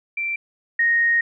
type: tone pair in turn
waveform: sine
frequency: 2349 / 1864.4 Hz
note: D7 / A#6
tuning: 0 / 0 cents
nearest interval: major third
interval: 400 cents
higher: first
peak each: -22 / -15 dBFS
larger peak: second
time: 0.17-0.36 / 0.79-1.21 s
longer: second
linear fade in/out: 5 ms
effects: none